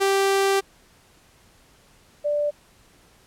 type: tone pair in turn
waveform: sawtooth / sine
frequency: 391.7 / 588.1 Hz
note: G4 / D5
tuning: -1 / +2 cents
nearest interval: perfect fifth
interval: 703 cents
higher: second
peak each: -14 / -20 dBFS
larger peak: first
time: 0-0.61 / 2.24-2.51 s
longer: first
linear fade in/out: 20 ms
effects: pink hiss -56 dBFS RMS until 3.26 s + low-pass 12000 Hz 12 dB/octave